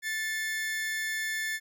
40% pulse tone pair together, 1759.1 / 2160 Hz, A6 / C#7, -1 / -45 cents, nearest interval major third, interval 356 cents, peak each -30 / -37 dBFS, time 0.02-1.6 s, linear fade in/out 50 ms, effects none

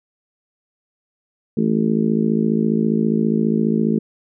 harmonic tone, 54.8 Hz, A1, 6 cents flat, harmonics 3 / 4 / 5 / 6 / 7 / 8, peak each -23 / -17 / -28 / -25 / -25 / -27 dBFS, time 1.57-3.99 s, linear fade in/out 5 ms, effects none

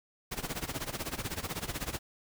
pink noise with tremolo, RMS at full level -34 dBFS, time 0.31-1.99 s, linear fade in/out 10 ms, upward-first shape sine, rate 16 Hz, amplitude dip 85%, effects none

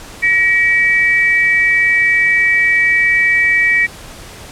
sine tone pair together, 1900.5 / 2298 Hz, A#6 / D7, +33 / -38 cents, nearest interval minor third, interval 329 cents, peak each -12 dBFS, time 0.22-3.87 s, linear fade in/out 20 ms, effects pink hiss -34 dBFS RMS until 4.51 s + low-pass 11000 Hz 12 dB/octave

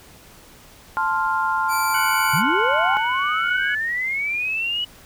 sine chord, F major, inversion first, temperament equal, 880 / 1046.5 / 1396.9 Hz, A5 / C6 / F6, 0 / 0 / 0 cents, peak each -23 dBFS, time 0.97-2.97 s, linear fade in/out 0 ms
10% pulse tone, 2323 Hz, D7, 20 cents flat, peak -17 dBFS, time 1.68-2.43 s, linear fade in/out 50 ms
harmonic tone, 740 Hz, F#5, in tune, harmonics 2 / 3 / 4, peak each -24 / -27 / -31 dBFS, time 1.94-3.75 s, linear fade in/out 5 ms
sine linear sweep, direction up, 120.6 to 2960 Hz, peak -21 dBFS, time 2.33-4.85 s, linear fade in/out 10 ms
effects pink hiss -47 dBFS RMS until 5.05 s

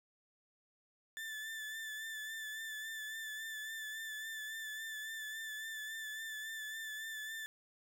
35% pulse tone with vibrato, 1760 Hz, A6, in tune, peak -40 dBFS, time 1.17-7.46 s, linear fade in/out 0 ms, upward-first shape sine, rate 3.6 Hz, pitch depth 30 cents each way, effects none

